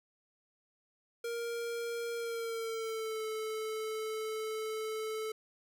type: tone with pitch glide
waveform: square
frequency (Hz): 467.9 to 436.6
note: A#4 to A4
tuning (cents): +6 to -13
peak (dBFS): -36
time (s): 1.24-5.32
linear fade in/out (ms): 5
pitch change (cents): -119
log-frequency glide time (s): 2.15-3.24
effects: none